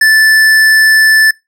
sine tone with tanh clipping, 1754 Hz, A6, 6 cents flat, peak -6 dBFS, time 0.01-1.31 s, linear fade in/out 5 ms, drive 15 dB, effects noise-tail reverb RT60 0.2 s tail -22 dB re dry

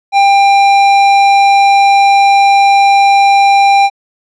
square tone, 795 Hz, G5, 24 cents sharp, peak -5 dBFS, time 0.12-3.9 s, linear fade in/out 50 ms, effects low-pass 4000 Hz 12 dB/octave

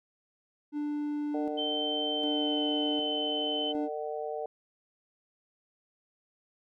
triangle tone with tremolo, 295.2 Hz, D4, 9 cents sharp, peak -28 dBFS, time 0.72-3.89 s, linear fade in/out 50 ms, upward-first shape square, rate 0.66 Hz, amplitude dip 50%
harmonic tone, 150.9 Hz, D3, 47 cents sharp, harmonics 3 / 4 / 5, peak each -36 / -37 / -38 dBFS, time 1.34-4.46 s, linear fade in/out 2 ms
sine tone with pitch glide, 3098 to 3054 Hz, G7 to G7, -21 to -46 cents, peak -31 dBFS, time 1.57-3.73 s, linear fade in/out 20 ms, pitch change -25 cents, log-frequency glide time 2.17-2.66 s
effects none

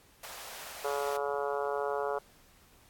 pink high-pass noise, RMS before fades -45 dBFS, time 0.23-1.17 s, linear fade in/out 5 ms, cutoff 540 Hz, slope 24 dB/octave
harmonic tone, 142 Hz, C#3, 42 cents sharp, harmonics 3 / 4 / 5 / 6 / 7 / 8 / 9 / 10, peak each -34 / -36 / -38 / -40 / -41 / -42 / -43 / -44 dBFS, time 0.84-2.19 s, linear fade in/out 10 ms
effects pink hiss -61 dBFS RMS until 2.89 s + AAC 64 kbps

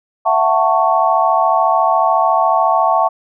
sine chord, F# minor seventh, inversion third, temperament just, 666 / 740 / 888 / 1110 Hz, E5 / F#5 / A5 / C#6, +18 / 0 / +16 / +2 cents, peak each -16 dBFS, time 0.25-3.09 s, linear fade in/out 20 ms, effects none

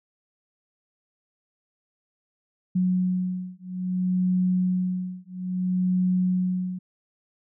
sine beating tone pair, 182.7 / 183.3 Hz, F#3 / F#3, -22 / -16 cents, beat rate 0.6 Hz, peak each -25 dBFS, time 2.75-6.79 s, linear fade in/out 10 ms, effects none

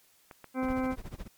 clicks, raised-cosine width 0.5 ms, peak -30 dBFS, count 3, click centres 0.312 / 0.443 / 0.686 s
harmonic tone, 258.9 Hz, C4, 18 cents flat, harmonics 1 / 2 / 3 / 4 / 5 / 6 / 8 / 9, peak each -29 / -35 / -39 / -41 / -43 / -45 / -47 / -48 dBFS, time 0.54-0.96 s, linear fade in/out 50 ms
brown noise with tremolo, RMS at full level -38 dBFS, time 0.62-1.28 s, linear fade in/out 10 ms, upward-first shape sine, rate 14 Hz, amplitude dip 95%
effects white hiss -64 dBFS RMS until 1.37 s + MP3 96 kbps

